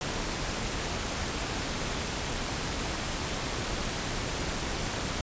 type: noise with amplitude modulation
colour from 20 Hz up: pink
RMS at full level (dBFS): -30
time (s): 0.01-5.21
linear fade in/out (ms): 2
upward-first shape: sine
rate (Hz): 247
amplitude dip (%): 50
effects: resampled to 16000 Hz